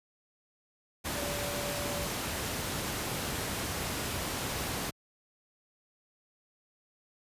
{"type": "tone in noise", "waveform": "sine", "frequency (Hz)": 578, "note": "D5", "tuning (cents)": -28, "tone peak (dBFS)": -38, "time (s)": [1.14, 2.07], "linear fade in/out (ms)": 20, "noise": "pink", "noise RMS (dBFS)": -34, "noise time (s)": [1.04, 4.91], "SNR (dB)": -7, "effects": ["high-pass 60 Hz 12 dB/octave", "resampled to 32000 Hz"]}